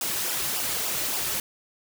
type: noise with flanger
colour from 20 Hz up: white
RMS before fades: -28 dBFS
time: 0.01-1.4 s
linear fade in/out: 2 ms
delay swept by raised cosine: 0.47 to 4.37 ms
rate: 3.5 Hz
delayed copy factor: -0.7
effects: none